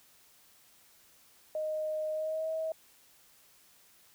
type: tone with pitch glide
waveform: sine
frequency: 620 to 639.6 Hz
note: D#5 to D#5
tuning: -6 to +48 cents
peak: -31 dBFS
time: 1.55-2.72 s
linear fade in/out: 2 ms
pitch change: +54 cents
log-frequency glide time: 2.12-2.49 s
effects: white hiss -62 dBFS RMS until 4.14 s